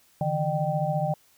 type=tone cluster; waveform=sine; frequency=145.9 / 160.4 / 605 / 778 Hz; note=D3 / E3 / D#5 / G5; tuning=-11 / -47 / -49 / -13 cents; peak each=-29 dBFS; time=0.21-1.14 s; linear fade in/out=2 ms; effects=white hiss -61 dBFS RMS until 1.37 s